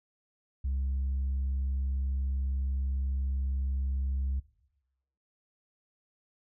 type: tone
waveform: sine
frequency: 67 Hz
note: C2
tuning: 42 cents sharp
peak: -26 dBFS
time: 0.64-4.4 s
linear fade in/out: 10 ms
effects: noise-tail reverb RT60 0.9 s tail -20 dB re dry + tanh soft clip ceiling -26 dBFS